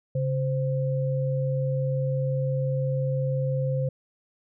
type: tone pair together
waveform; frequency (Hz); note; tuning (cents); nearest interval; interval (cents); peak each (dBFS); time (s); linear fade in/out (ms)
sine; 137.1 / 519.9; C#3 / C5; -19 / -11; octave + major seventh; 2308; -24 / -29; 0.15-3.89; 5
effects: none